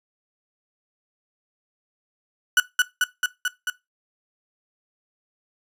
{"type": "tone with echo", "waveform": "35% pulse", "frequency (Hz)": 1480, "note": "F#6", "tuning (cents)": 0, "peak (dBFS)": -11, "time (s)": [2.57, 2.6], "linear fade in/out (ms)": 2, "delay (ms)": 220, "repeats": 5, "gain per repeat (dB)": -2, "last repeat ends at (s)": 3.7, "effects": ["noise-tail reverb RT60 0.2 s tail -18 dB re dry", "resampled to 32000 Hz"]}